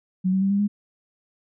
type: tone with pitch steps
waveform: sine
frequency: 185.6 / 190.38 / 195.28 / 200.3 / 205.5 Hz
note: F#3 / F#3 / G3 / G3 / G#3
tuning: +6 / +50 / -6 / +38 / -18 cents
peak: -18 dBFS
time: 0.24-0.68 s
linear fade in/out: 20 ms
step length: 88 ms
effects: none